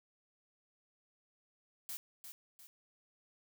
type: noise with echo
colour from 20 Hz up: blue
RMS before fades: -43 dBFS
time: 1.89-1.97 s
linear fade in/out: 0 ms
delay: 350 ms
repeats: 2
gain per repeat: -7 dB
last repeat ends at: 2.67 s
effects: none